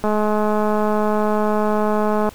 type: click train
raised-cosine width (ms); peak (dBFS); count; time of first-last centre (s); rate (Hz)
1; -7; 478; 0.04-2.29; 212
effects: pink hiss -44 dBFS RMS until 2.34 s